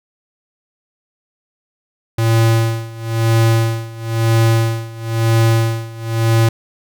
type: tone with tremolo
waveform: square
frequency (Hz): 113.7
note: A#2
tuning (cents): -43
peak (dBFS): -10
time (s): 2.18-6.49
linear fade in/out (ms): 5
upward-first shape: sine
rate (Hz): 1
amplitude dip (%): 90
effects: none